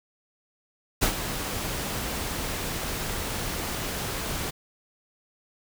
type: noise with ADSR envelope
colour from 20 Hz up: pink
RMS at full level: -21 dBFS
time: 1.01-4.51 s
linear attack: 20 ms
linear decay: 88 ms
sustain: -10 dB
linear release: 15 ms
effects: none